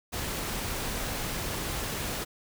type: noise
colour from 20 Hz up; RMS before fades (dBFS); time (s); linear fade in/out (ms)
pink; -33; 0.12-2.25; 20
effects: none